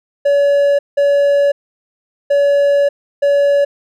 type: tone bursts at uneven times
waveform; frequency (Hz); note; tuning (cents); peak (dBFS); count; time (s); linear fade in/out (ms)
triangle; 568; C#5; +42; -7; 4; 0.25-0.79 / 0.97-1.52 / 2.3-2.89 / 3.22-3.65; 10
effects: none